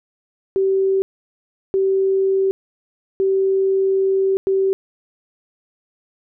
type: tone bursts at uneven times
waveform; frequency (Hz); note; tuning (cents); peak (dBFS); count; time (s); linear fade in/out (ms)
sine; 385.6; G4; -28; -14; 4; 0.56-1.02 / 1.74-2.51 / 3.2-4.37 / 4.47-4.73; 0
effects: none